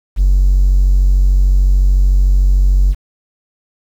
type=tone; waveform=triangle; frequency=46.8 Hz; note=F#1; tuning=20 cents sharp; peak=-4 dBFS; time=0.16-2.95 s; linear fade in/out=50 ms; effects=tanh soft clip ceiling -3 dBFS + 7-bit